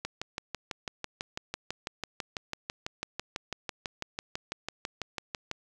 click train, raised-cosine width 0.2 ms, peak -16 dBFS, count 34, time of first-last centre 0.05-5.514 s, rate 6.04 Hz, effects none

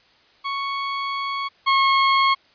sawtooth tone pair in turn, 1108.7 / 1087.1 Hz, C#6 / C#6, 0 / -34 cents, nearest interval unison, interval 34 cents, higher first, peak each -20 / -11 dBFS, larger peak second, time 0.44-1.49 / 1.66-2.35 s, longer first, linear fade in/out 20 ms, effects white hiss -56 dBFS RMS until 2.54 s + resampled to 11025 Hz

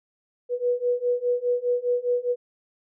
sine beating tone pair, 486.6 / 491.5 Hz, B4 / B4, -26 / -8 cents, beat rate 4.9 Hz, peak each -25 / -24 dBFS, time 0.49-2.36 s, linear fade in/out 50 ms, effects none

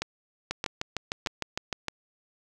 two click trains, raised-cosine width 0.2 ms, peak -12 / -12 dBFS, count 4 / 9, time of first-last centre 0.02-1.883 / 0.51-1.728 s, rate 1.61 / 6.57 Hz, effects none

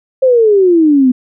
sine exponential sweep, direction down, 536 to 246.9 Hz, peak -5 dBFS, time 0.22-1.12 s, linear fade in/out 10 ms, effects none

